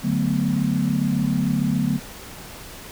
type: chord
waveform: sine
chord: B minor seventh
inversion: first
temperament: equal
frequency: 146.83 / 185 / 220 / 246.9 Hz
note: D3 / F#3 / A3 / B3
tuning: 0 / 0 / 0 / 0 cents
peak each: -24 dBFS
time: 0.02-2 s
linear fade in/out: 50 ms
effects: pink hiss -39 dBFS RMS until 2.91 s